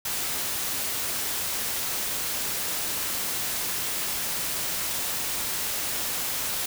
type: noise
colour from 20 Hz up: white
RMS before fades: -29 dBFS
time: 0.05-6.66 s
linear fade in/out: 5 ms
effects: none